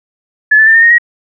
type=tone with pitch steps; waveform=sine; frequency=1719 / 1753.1 / 1787.9 / 1823.3 / 1859.5 / 1896.4 Hz; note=A6 / A6 / A6 / A#6 / A#6 / A#6; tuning=-41 / -7 / +27 / -39 / -5 / +29 cents; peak=-3 dBFS; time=0.51-0.984 s; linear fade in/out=10 ms; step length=79 ms; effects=none